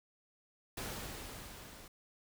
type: noise with level ramp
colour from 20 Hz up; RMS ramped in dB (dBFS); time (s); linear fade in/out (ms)
pink; -41 to -54; 0.77-1.88; 5
effects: none